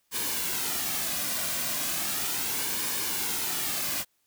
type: noise with flanger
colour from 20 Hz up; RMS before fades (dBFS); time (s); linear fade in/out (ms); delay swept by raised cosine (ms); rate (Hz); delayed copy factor
white; -30; 0.11-4.05; 50; 1.5 to 2.33; 0.36; -0.5
effects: white hiss -72 dBFS RMS until 4.26 s